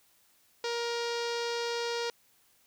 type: tone with low-pass filter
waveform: sawtooth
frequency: 470.8 Hz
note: A#4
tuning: 17 cents sharp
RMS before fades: -33 dBFS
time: 0.64-2.1 s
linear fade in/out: 2 ms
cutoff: 5000 Hz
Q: 2.5
effects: white hiss -66 dBFS RMS until 2.66 s